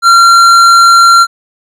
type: tone with hard clipping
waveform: triangle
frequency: 1373 Hz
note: F6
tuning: 30 cents flat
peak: -3 dBFS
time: 0.02-1.27 s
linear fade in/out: 50 ms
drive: 15 dB
effects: none